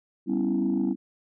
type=chord; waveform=sine; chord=C# half-diminished seventh; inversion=second; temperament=equal with one note detuned; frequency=196 / 249.8 / 277.2 / 329.6 Hz; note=G3 / B3 / C#4 / E4; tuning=0 / +20 / 0 / 0 cents; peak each=-27 dBFS; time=0.26-0.96 s; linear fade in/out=50 ms; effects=tanh soft clip ceiling -17 dBFS